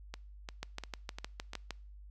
two click trains, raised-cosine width 0.2 ms, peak -21 / -24 dBFS, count 8 / 5, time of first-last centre 0.63-1.707 / 0.14-1.534 s, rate 6.5 / 2.87 Hz, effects noise-tail reverb RT60 0.5 s tail -25 dB re dry + added 50 Hz sine -49 dBFS peak until 2.1 s

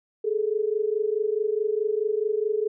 sine tone pair together, 415.3 / 440 Hz, G#4 / A4, 0 / 0 cents, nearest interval minor second, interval 100 cents, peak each -25 dBFS, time 0.24-2.68 s, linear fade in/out 10 ms, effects none

